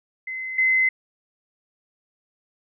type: tone pair in turn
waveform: sine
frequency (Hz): 2051 / 2051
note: C7 / C7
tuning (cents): -35 / -35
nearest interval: unison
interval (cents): 0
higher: neither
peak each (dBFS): -28 / -16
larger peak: second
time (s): 0.27-0.58 / 0.58-0.89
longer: neither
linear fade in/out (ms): 5
effects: none